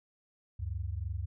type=tone pair together; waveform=sine; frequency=72.7 / 95.73 Hz; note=D2 / G2; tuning=-17 / -41 cents; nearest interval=perfect fourth; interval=476 cents; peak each=-36 / -36 dBFS; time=0.59-1.26 s; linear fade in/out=10 ms; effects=none